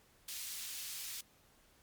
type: high-pass noise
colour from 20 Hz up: pink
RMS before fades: -44 dBFS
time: 0.28-1.21 s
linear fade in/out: 5 ms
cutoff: 3500 Hz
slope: 12 dB/octave
effects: pink hiss -67 dBFS RMS until 1.82 s + MP3 96 kbps